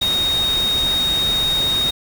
sine tone in noise, 3729 Hz, A#7, in tune, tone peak -16 dBFS, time 0.01-1.91 s, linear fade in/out 10 ms, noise pink, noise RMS -27 dBFS, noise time 0.01-1.91 s, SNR +8 dB, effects none

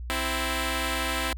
5% pulse tone pair together, 261.6 / 330 Hz, C4 / E4, 0 / +2 cents, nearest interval major third, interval 402 cents, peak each -18 dBFS, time 0.1-1.33 s, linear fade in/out 0 ms, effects added 60 Hz sine -33 dBFS peak until 1.37 s

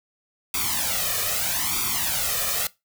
white noise with flanger, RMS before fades -25 dBFS, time 0.54-2.67 s, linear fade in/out 2 ms, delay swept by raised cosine 0.85 to 1.68 ms, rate 0.79 Hz, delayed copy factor +0.85, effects noise-tail reverb RT60 0.2 s tail -19 dB re dry

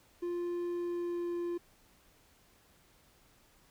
triangle tone with pitch glide, 349.2 to 346.8 Hz, F4 to F4, 0 to -12 cents, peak -31 dBFS, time 0.22-1.58 s, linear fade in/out 10 ms, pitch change -12 cents, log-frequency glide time 0.67-1.37 s, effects pink hiss -65 dBFS RMS until 3.7 s

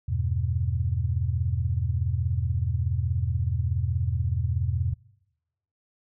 sine chord, E minor, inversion none, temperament just, 82.41 / 98.89 / 123.61 Hz, E2 / G2 / B2, 0 / +16 / +2 cents, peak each -27 / -28 / -28 dBFS, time 0.08-4.94 s, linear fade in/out 10 ms, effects noise-tail reverb RT60 1.0 s tail -26 dB re dry

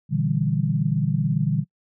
sine chord, E half-diminished seventh, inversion second, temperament equal with one note detuned, 119.47 / 146.83 / 164.81 / 196 Hz, Bb2 / D3 / E3 / G3, +43 / 0 / 0 / 0 cents, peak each -27 / -22 / -25 / -27 dBFS, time 0.09-1.65 s, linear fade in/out 50 ms, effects noise-tail reverb RT60 0.1 s tail -26 dB re dry

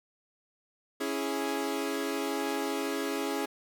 sawtooth chord, C# minor, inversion none, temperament equal, 277.2 / 329.6 / 415.3 Hz, C#4 / E4 / G#4, 0 / 0 / 0 cents, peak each -30 / -32 / -30 dBFS, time 1-3.46 s, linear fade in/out 10 ms, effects none

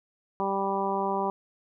harmonic tone, 196 Hz, G3, in tune, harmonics 1 / 2 / 3 / 4 / 5 / 6, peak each -34 / -31 / -35 / -31 / -30 / -38 dBFS, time 0.4-1.3 s, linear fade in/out 0 ms, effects none

